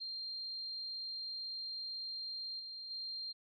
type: tone with level steps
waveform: sine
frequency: 4186 Hz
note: C8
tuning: in tune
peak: -40 / -44 / -40 dBFS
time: 0-3.33 s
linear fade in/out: 20 ms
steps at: 2.59 / 2.9 s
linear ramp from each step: 10 ms
effects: none